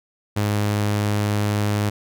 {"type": "tone", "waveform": "sawtooth", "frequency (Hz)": 103.83, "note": "G#2", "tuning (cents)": 0, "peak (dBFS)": -15, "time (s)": [0.36, 1.9], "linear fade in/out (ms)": 10, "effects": []}